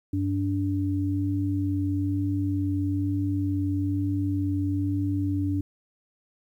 sine tone pair together, 96.1 / 289.4 Hz, G2 / D4, -34 / -25 cents, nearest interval octave + perfect fifth, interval 1909 cents, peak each -26 dBFS, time 0.13-5.61 s, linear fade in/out 5 ms, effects 10-bit

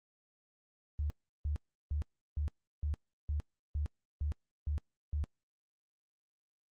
sine tone bursts, 74 Hz, D2, 14 cents sharp, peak -31 dBFS, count 10, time 0.99-5.24 s, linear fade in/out 0 ms, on 110 ms, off 350 ms, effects Opus 24 kbps

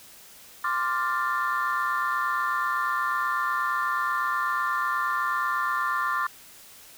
sine chord, D minor seventh, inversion third, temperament equal with one note detuned, 1046.5 / 1174.7 / 1396.9 / 1778.4 Hz, C6 / D6 / F6 / A6, 0 / 0 / 0 / +18 cents, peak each -28 / -27 / -29 / -30 dBFS, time 0.64-6.27 s, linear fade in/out 5 ms, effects tanh soft clip ceiling -17 dBFS + white hiss -49 dBFS RMS until 6.97 s

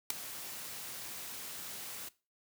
white noise with ADSR envelope, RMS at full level -27 dBFS, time 0.1-2.09 s, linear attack 4 ms, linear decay 5 ms, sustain -17 dB, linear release 8 ms, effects noise-tail reverb RT60 0.3 s tail -19 dB re dry + high-pass 80 Hz 12 dB/octave

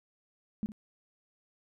sine tone with echo, 212.5 Hz, G#3, 40 cents sharp, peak -29 dBFS, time 0.63-0.66 s, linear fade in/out 0 ms, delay 59 ms, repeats 1, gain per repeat -14 dB, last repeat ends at 0.719 s, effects none

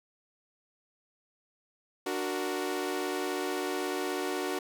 sawtooth chord, D augmented, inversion none, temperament equal, 293.7 / 370 / 466.2 Hz, D4 / F#4 / A#4, 0 / 0 / 0 cents, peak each -32 / -29 / -34 dBFS, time 2.06-4.59 s, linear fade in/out 5 ms, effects none

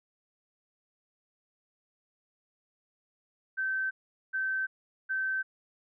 sine tone bursts, 1545 Hz, G6, 26 cents flat, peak -28 dBFS, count 3, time 3.57-5.43 s, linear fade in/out 20 ms, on 340 ms, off 420 ms, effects none

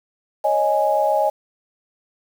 sine chord, C# suspended second, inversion none, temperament equal, 554.4 / 622.3 / 830.6 Hz, C#5 / D#5 / G#5, 0 / 0 / 0 cents, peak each -22 / -19 / -19 dBFS, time 0.44-1.3 s, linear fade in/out 10 ms, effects 7-bit

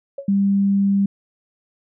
sine tone with exponential decay, 554.4 Hz, C#5, in tune, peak -23 dBFS, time 0.18-0.31 s, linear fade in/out 5 ms, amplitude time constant 28 ms
sine tone, 198.2 Hz, G3, 19 cents sharp, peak -14 dBFS, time 0.28-1.06 s, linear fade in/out 5 ms
effects none

